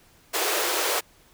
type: high-pass noise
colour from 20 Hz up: pink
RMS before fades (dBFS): -25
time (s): 0.33-1.01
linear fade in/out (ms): 20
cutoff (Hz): 330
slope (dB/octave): 96
effects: pink hiss -57 dBFS RMS until 1.33 s